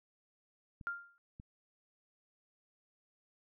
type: clicks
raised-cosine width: 5 ms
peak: -37 dBFS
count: 2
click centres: 0.812 / 1.399 s
type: tone with exponential decay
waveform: sine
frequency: 1396.9 Hz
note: F6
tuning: in tune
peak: -32 dBFS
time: 0.87-1.18 s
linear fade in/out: 0 ms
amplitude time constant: 67 ms
effects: none